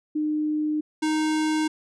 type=tone pair in turn; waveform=sine / square; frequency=304.2 / 310.4 Hz; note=D#4 / D#4; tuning=-39 / -4 cents; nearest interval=unison; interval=35 cents; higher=second; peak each=-22 dBFS; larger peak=neither; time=0.15-0.81 / 1.02-1.68 s; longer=neither; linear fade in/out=10 ms; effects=resampled to 22050 Hz